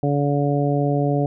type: harmonic tone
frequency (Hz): 143.2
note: D3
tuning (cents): -43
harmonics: 1 / 2 / 3 / 4 / 5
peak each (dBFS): -20 / -23 / -25 / -26 / -27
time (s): 0.03-1.26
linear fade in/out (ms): 2
effects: none